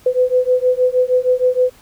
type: beating tone pair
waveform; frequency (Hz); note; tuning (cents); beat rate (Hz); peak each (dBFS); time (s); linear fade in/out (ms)
sine; 501 / 507.4; B4 / B4; +25 / +47; 6.4; -15; 0.06-1.7; 5
effects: pink hiss -48 dBFS RMS until 1.81 s